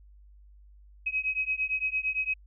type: beating tone pair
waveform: sine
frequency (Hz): 2536 / 2544.8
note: D#7 / D#7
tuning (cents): +32 / +38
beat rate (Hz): 8.8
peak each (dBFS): -30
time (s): 1.06-2.34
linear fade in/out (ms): 10
effects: added 50 Hz sine -51 dBFS peak until 2.46 s